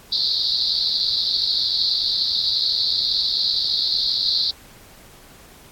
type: band-pass noise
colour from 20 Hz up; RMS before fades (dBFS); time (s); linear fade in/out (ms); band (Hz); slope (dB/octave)
white; -21; 0.12-4.51; 5; 3800 to 4700; 96
effects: pink hiss -47 dBFS RMS until 5.71 s + AAC 64 kbps